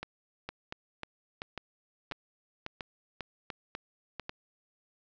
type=two click trains; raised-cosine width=0.3 ms; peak=-21 / -21 dBFS; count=7 / 8; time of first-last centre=0.03-4.197 / 0.49-4.294 s; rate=1.44 / 1.84 Hz; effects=resampled to 16000 Hz + 8-bit